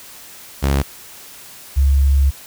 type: tone pair in turn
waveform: sawtooth / sine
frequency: 69.3 / 68.95 Hz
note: C#2 / C#2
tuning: 0 / -9 cents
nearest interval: unison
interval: 9 cents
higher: first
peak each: -10 dBFS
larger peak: neither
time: 0.62-0.83 / 1.76-2.31 s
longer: second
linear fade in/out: 20 ms
effects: white hiss -39 dBFS RMS until 2.46 s